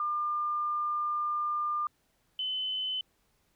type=tone pair in turn; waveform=sine; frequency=1200 / 3034 Hz; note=D6 / F#7; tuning=+37 / +43 cents; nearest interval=octave + major third; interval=1606 cents; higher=second; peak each=-28 / -30 dBFS; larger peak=first; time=0-1.87 / 2.39-3.01 s; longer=first; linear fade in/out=2 ms; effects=pink hiss -72 dBFS RMS until 3.55 s